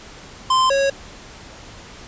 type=tone pair in turn; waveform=square; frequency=1039 / 550.4 Hz; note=C6 / C#5; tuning=-12 / -12 cents; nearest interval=major seventh; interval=1100 cents; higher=first; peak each=-14 / -16 dBFS; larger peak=first; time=0.5-0.7 / 0.7-0.9 s; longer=neither; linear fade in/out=5 ms; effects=pink hiss -40 dBFS RMS until 2.07 s + resampled to 16000 Hz